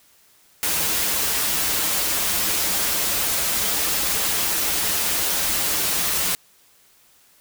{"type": "noise with comb filter", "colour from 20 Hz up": "white", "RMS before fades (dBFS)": -22, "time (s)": [0.63, 6.35], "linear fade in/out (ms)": 0, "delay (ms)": 8, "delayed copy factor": -0.55, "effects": ["white hiss -56 dBFS RMS until 7.4 s"]}